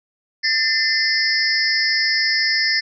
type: tone cluster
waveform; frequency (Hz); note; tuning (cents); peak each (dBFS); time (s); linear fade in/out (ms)
sine; 1788 / 2054 / 4436 / 5020 / 5380; A6 / C7 / C#8 / D#8 / E8; +27 / -33 / 0 / +15 / +34; -20 / -23 / -27 / -21 / -24; 0.43-2.81; 20
effects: none